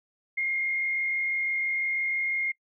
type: tone with frequency modulation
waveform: sine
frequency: 2131 Hz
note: C7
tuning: 31 cents sharp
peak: -25 dBFS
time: 0.37-2.52 s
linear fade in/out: 10 ms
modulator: 46 Hz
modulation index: 0.62
effects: noise-tail reverb RT60 0.1 s tail -25 dB re dry